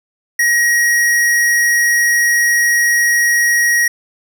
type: tone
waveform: square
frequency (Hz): 1894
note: A#6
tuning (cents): +27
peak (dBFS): -11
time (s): 0.39-3.88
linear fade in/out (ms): 5
effects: none